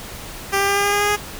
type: tone with pitch steps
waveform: 10% pulse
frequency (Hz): 394.7 / 397.4 / 400.2 / 403 / 405.8 / 408.6 / 411.5 / 414.3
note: G4 / G4 / G4 / G4 / G#4 / G#4 / G#4 / G#4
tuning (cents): +12 / +24 / +36 / +48 / -40 / -28 / -16 / -4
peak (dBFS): -8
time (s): 0.52-1.168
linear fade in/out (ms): 20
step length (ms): 81
effects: pink hiss -34 dBFS RMS until 1.39 s